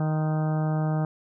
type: harmonic tone with a mistuned harmonic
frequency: 155.56 Hz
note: D#3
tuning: in tune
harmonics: 1 / 2 / 3 / 4 / 5 / 6 / 7 / 8 / 9 / 10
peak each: -23 / -34 / -39 / -35 / -36 / -43 / -47 / -42 / -50 / -47 dBFS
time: 0-1.05 s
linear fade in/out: 2 ms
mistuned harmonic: 7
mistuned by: -54 cents
effects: none